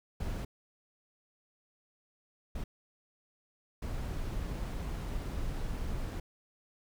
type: noise bursts at uneven times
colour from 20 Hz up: brown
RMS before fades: -36 dBFS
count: 3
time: 0.2-0.45 / 2.55-2.64 / 3.82-6.2 s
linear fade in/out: 5 ms
effects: none